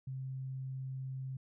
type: tone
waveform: sine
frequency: 132 Hz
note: C3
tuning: 16 cents sharp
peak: -38 dBFS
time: 0.07-1.37 s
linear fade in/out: 5 ms
effects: none